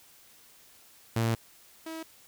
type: tone pair in turn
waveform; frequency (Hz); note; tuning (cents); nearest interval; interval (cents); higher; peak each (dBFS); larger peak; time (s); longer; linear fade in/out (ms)
sawtooth; 114.1 / 322.7; A#2 / E4; -37 / -37; octave + tritone; 1800; second; -21 / -33; first; 1.16-1.35 / 1.86-2.03; first; 5
effects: white hiss -57 dBFS RMS until 2.27 s